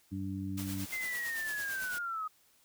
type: harmonic tone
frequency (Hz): 96.4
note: G2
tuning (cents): -28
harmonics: 1 / 2 / 3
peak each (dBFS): -39 / -39 / -39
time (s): 0.11-0.86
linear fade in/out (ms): 20
type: noise with tremolo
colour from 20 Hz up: white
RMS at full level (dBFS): -42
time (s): 0.57-1.99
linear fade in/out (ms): 10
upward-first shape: sine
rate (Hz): 8.9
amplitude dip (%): 50
type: linear sweep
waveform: sine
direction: down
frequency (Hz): 2093 to 1244.5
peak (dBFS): -34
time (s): 0.92-2.28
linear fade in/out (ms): 10
effects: white hiss -67 dBFS RMS until 2.64 s